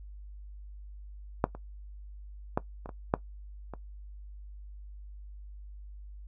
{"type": "clicks", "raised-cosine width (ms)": 1, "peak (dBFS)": [-9, -28, -12, -26, -26, -9, -25], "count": 7, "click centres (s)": [1.441, 1.55, 2.575, 2.859, 2.892, 3.139, 3.737], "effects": ["noise-tail reverb RT60 0.1 s tail -17 dB re dry", "added 50 Hz sine -43 dBFS peak until 6.27 s"]}